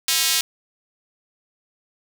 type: tone with high-pass filter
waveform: square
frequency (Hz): 146.83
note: D3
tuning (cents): 0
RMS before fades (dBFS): -20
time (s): 0.08-0.41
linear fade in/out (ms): 2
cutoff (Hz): 3700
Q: 0.91
effects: none